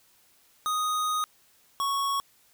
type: tone pair in turn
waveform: square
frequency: 1244.5 / 1108.7 Hz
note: D#6 / C#6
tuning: 0 / 0 cents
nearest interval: major second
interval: 200 cents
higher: first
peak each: -26 dBFS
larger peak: neither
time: 0.66-1.24 / 1.8-2.2 s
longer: first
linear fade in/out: 0 ms
effects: white hiss -62 dBFS RMS until 2.53 s